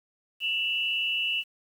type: tone pair together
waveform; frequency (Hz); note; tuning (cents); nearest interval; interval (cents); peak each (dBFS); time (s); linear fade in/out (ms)
sine; 2681 / 2922; E7 / F#7; +29 / -22; minor second; 149; -28; 0.4-1.44; 50
effects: 9-bit